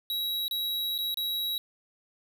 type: tone with dropouts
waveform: square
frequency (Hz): 3869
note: B7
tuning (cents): -36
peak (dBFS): -29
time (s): 0.1-1.58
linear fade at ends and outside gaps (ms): 1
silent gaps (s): 0.481-0.511 / 0.98-0.987 / 1.143-1.172
effects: none